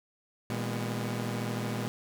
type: tone cluster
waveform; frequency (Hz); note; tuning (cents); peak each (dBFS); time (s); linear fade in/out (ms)
sawtooth; 118.1 / 159.6 / 204 / 249.7; A#2 / D#3 / G#3 / B3; +23 / +44 / -31 / +19; -30 / -38 / -32 / -36; 0.5-1.88; 0
effects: none